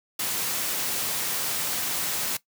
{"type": "high-pass noise", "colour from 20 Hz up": "white", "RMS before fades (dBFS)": -28, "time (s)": [0.19, 2.37], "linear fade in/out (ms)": 5, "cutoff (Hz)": 100, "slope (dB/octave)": 48, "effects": ["noise-tail reverb RT60 0.1 s tail -17 dB re dry"]}